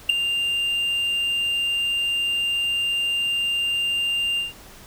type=tone with ADSR envelope; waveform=triangle; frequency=2794 Hz; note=F7; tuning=in tune; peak=-8 dBFS; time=0.09-4.53 s; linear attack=8 ms; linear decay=5 ms; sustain=-11 dB; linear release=150 ms; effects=pink hiss -45 dBFS RMS until 4.86 s